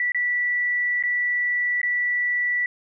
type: tone with dropouts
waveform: sine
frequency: 1959 Hz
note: B6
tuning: 15 cents flat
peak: -20 dBFS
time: 0-2.66 s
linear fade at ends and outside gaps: 2 ms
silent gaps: 0.12-0.146 / 1.026-1.036 / 1.816-1.831 s
effects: none